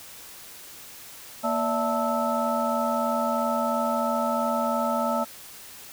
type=tone cluster; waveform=sine; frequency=234.5 / 581 / 664 / 885 / 1309 Hz; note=A#3 / D5 / E5 / A5 / E6; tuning=+11 / -19 / +12 / +10 / -13 cents; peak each=-29 dBFS; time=1.43-5.25 s; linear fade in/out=20 ms; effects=white hiss -44 dBFS RMS until 5.92 s